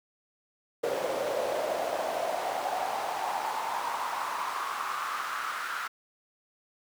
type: noise with high-pass filter sweep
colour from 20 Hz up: brown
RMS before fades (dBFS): -32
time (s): 0.83-5.88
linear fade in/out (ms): 10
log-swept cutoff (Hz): 510 to 1400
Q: 4.9
effects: none